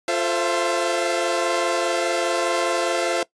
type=chord; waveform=sawtooth; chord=F major seventh; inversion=none; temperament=equal with one note detuned; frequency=349.2 / 440 / 523.3 / 673.5 Hz; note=F4 / A4 / C5 / E5; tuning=0 / 0 / 0 / +37 cents; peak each=-22 / -25 / -21 / -21 dBFS; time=0.08-3.23 s; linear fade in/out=2 ms; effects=noise-tail reverb RT60 0.1 s tail -20 dB re dry + resampled to 22050 Hz